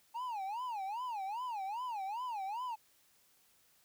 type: tone with vibrato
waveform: triangle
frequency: 880 Hz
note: A5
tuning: in tune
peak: -35 dBFS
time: 0.14-2.76 s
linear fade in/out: 20 ms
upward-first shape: sine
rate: 2.5 Hz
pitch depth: 250 cents each way
effects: white hiss -69 dBFS RMS until 3.84 s